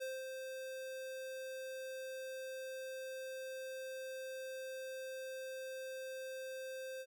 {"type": "tone with ADSR envelope", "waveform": "square", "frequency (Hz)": 523.3, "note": "C5", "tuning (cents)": 0, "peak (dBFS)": -40, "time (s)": [0, 7.06], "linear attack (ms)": 23, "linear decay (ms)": 210, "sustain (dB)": -4, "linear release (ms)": 51, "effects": []}